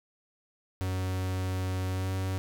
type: tone with pitch glide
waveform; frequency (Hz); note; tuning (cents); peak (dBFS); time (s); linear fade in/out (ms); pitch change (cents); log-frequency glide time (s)
45% pulse; 93.2 to 94.56; F#2 to F#2; +13 to +38; -29; 0.81-2.38; 0; +25; 1.9-2.12
effects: 10-bit